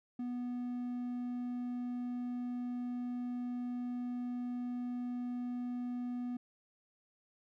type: tone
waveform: triangle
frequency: 245.4 Hz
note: B3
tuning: 11 cents flat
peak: -34 dBFS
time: 0.19-6.37 s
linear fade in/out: 5 ms
effects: none